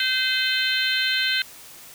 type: harmonic tone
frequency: 515 Hz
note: C5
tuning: 28 cents flat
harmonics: 3 / 4 / 5 / 6 / 7 / 8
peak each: -25 / -29 / -29 / -26 / -29 / -27 dBFS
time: 0-1.42 s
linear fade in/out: 2 ms
effects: white hiss -44 dBFS RMS until 1.94 s